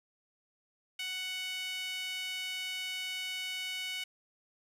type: tone with high-pass filter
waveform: sawtooth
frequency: 742 Hz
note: F#5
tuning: 5 cents sharp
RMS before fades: -38 dBFS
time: 0.99-4.04 s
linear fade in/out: 5 ms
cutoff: 2600 Hz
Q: 6
effects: resampled to 32000 Hz + 11-bit